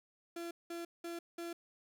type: tone bursts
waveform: 35% pulse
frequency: 340 Hz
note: F4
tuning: 46 cents flat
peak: -39 dBFS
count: 4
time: 0.36-1.53 s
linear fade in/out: 5 ms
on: 150 ms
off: 190 ms
effects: none

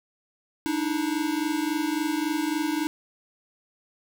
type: tone pair together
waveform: square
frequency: 296.1 / 319.7 Hz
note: D4 / D#4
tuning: +14 / +47 cents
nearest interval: minor second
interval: 133 cents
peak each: -28 dBFS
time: 0.66-2.87 s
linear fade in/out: 0 ms
effects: 9-bit

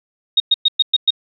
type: tone bursts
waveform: sine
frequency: 3729 Hz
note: A#7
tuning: in tune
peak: -9 dBFS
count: 6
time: 0.37-1.106 s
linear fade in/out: 5 ms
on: 31 ms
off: 110 ms
effects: none

